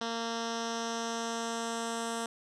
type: tone with low-pass filter sweep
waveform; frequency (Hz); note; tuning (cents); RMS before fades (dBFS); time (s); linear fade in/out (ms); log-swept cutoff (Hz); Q
10% pulse; 230.1; A#3; -22; -35; 0.01-2.26; 2; 4800 to 8700; 2.5
effects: none